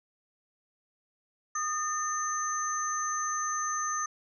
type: tone cluster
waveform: sine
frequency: 1234 / 1805 / 6200 Hz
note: D#6 / A6 / G8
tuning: -15 / +44 / -20 cents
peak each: -31 / -39 / -33 dBFS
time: 1.55-4.06 s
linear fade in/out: 5 ms
effects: none